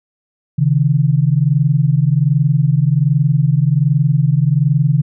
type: tone pair together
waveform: sine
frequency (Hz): 134.92 / 156.2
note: C#3 / D#3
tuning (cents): -46 / +7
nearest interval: minor third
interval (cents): 253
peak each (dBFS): -13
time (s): 0.58-5.02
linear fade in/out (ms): 10
effects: none